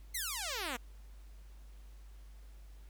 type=exponential sweep; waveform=5% pulse; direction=down; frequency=2162 to 226.4 Hz; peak=-25 dBFS; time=0.14-0.77 s; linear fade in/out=10 ms; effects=added 50 Hz sine -50 dBFS peak until 2.89 s + pink hiss -67 dBFS RMS until 2.89 s